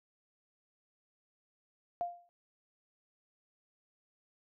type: tone with exponential decay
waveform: sine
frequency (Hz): 698.5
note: F5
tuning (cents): 0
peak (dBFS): -29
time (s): 2.01-2.29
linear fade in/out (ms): 0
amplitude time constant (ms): 59
effects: none